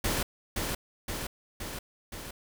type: noise with echo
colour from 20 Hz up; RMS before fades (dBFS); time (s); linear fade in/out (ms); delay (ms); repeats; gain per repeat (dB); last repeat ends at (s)
pink; -29; 0.04-0.23; 5; 520; 4; -3; 2.31
effects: none